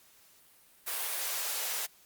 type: high-pass noise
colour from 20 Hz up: white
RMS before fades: -34 dBFS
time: 0.86-1.87 s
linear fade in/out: 20 ms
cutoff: 470 Hz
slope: 24 dB/octave
effects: white hiss -61 dBFS RMS until 2.05 s + Opus 48 kbps